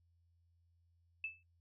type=tone with exponential decay; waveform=sine; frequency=2628 Hz; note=E7; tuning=6 cents flat; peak=-35 dBFS; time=1.24-1.43 s; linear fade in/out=2 ms; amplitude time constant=40 ms; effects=noise-tail reverb RT60 0.2 s tail -25 dB re dry + added 85 Hz sine -70 dBFS peak until 1.6 s